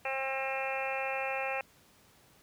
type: harmonic tone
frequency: 267.1 Hz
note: C4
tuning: 36 cents sharp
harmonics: 2 / 3 / 4 / 5 / 6 / 7 / 8 / 9 / 10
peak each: -37 / -37 / -45 / -44 / -45 / -43 / -47 / -39 / -39 dBFS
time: 0.05-1.61 s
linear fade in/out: 2 ms
effects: pink hiss -62 dBFS RMS until 2.42 s + high-pass 60 Hz 12 dB/octave